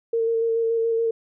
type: tone with vibrato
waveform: sine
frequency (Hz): 456.5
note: A#4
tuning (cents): -36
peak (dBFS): -19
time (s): 0.13-1.11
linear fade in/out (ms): 5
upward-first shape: square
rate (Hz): 7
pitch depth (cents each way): 14
effects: none